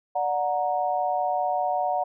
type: chord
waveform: sine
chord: D augmented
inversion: none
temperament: equal with one note detuned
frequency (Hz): 587.3 / 732.3 / 932.3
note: D5 / F#5 / A#5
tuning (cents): 0 / -18 / 0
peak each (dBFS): -29 / -24 / -30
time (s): 0.15-2.04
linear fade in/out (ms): 10
effects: none